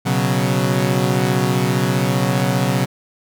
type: chord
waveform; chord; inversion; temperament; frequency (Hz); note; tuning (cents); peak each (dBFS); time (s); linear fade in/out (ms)
sawtooth; B suspended second; none; equal; 123.47 / 138.59 / 185; B2 / C#3 / F#3; 0 / 0 / 0; -16; 0.05-2.86; 20
effects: none